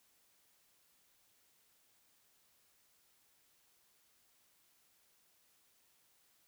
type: silence
effects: white hiss -72 dBFS RMS until 6.47 s